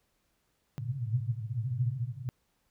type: band-pass noise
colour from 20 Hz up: white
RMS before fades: -33 dBFS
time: 0.78-2.29 s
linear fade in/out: 0 ms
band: 110 to 130 Hz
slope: 96 dB/octave
effects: pink hiss -75 dBFS RMS until 2.7 s